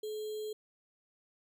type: tone with sample-and-hold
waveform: sine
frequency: 428.3 Hz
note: A4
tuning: 47 cents flat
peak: -36 dBFS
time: 0.03-0.53 s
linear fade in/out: 5 ms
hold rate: 3675 Hz
effects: none